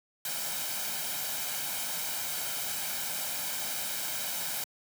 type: noise with comb filter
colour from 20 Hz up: white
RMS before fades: -34 dBFS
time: 0.25-4.64 s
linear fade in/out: 2 ms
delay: 1.3 ms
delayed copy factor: +0.6
effects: high-pass 150 Hz 12 dB/octave